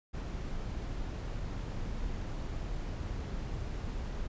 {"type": "noise", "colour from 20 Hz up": "brown", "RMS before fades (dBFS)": -37, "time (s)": [0.13, 4.28], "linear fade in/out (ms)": 20, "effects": ["resampled to 16000 Hz"]}